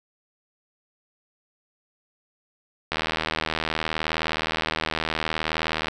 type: click train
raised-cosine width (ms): 0.3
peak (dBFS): -8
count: 236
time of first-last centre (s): 2.92-5.883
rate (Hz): 79.3
effects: none